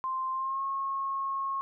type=tone with pitch glide; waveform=sine; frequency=1046.5 to 1087.8 Hz; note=C6 to C#6; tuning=0 to -33 cents; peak=-29 dBFS; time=0.04-1.61 s; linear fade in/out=0 ms; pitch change=+67 cents; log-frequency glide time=0.33-0.63 s; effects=none